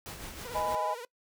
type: noise with tremolo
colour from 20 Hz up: pink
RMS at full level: -41 dBFS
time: 0.06-0.75 s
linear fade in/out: 0 ms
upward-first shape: sine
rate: 6.4 Hz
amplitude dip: 45%
type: tone with vibrato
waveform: sawtooth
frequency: 479.2 Hz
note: A#4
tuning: 48 cents sharp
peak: -36 dBFS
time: 0.45-1.05 s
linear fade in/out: 2 ms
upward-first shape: triangle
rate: 19 Hz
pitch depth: 110 cents each way
type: chord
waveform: sine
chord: G# minor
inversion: second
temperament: just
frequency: 623 / 830.6 / 996.7 Hz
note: D#5 / G#5 / B5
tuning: +2 / 0 / +16 cents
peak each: -33 dBFS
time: 0.54-0.95 s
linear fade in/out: 20 ms
effects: noise-tail reverb RT60 0.1 s tail -23 dB re dry